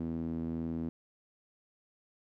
sawtooth tone with band-pass filter, 82 Hz, E2, 9 cents flat, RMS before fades -36 dBFS, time 0-0.89 s, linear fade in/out 0 ms, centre 250 Hz, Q 2.9, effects none

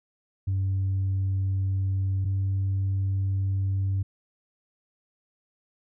sine tone pair in turn, 96.1 / 96.82 Hz, G2 / G2, -34 / -21 cents, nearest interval unison, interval 13 cents, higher second, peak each -21 / -21 dBFS, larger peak neither, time 0.47-2.25 / 2.25-4.03 s, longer neither, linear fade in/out 10 ms, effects tanh soft clip ceiling -21 dBFS

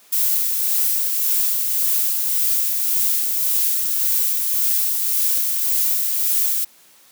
violet noise with tremolo, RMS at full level -18 dBFS, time 0.12-6.65 s, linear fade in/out 10 ms, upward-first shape sine, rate 1.8 Hz, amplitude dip 30%, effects white hiss -51 dBFS RMS until 7.11 s + high-pass 150 Hz 12 dB/octave

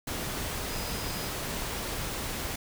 sine tone in noise, 4978 Hz, D#8, in tune, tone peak -44 dBFS, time 0.69-1.29 s, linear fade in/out 5 ms, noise pink, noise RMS -34 dBFS, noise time 0.07-2.56 s, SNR -13 dB, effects none

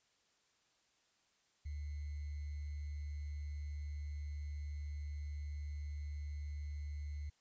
sine tone with sample-and-hold, 73.42 Hz, D2, in tune, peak -40 dBFS, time 1.65-7.3 s, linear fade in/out 10 ms, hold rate 2100 Hz, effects white hiss -75 dBFS RMS until 7.4 s + resampled to 16000 Hz

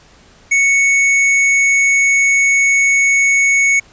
square tone, 2217 Hz, C#7, in tune, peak -10 dBFS, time 0.51-3.8 s, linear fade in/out 10 ms, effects pink hiss -46 dBFS RMS until 3.92 s + resampled to 16000 Hz

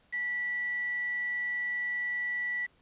sine tone with quantisation, 1955 Hz, B6, 18 cents flat, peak -30 dBFS, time 0.12-2.67 s, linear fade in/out 20 ms, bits 7, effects pink hiss -66 dBFS RMS until 2.81 s + resampled to 8000 Hz

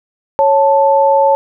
sine tone pair together, 552.6 / 880 Hz, C#5 / A5, -6 / 0 cents, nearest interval minor sixth, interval 806 cents, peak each -10 dBFS, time 0.39-1.35 s, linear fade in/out 0 ms, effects none

